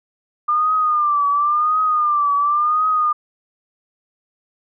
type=tone with vibrato; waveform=sine; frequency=1200 Hz; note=D6; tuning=37 cents sharp; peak=-14 dBFS; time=0.48-3.13 s; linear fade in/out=10 ms; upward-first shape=triangle; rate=0.94 Hz; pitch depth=94 cents each way; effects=none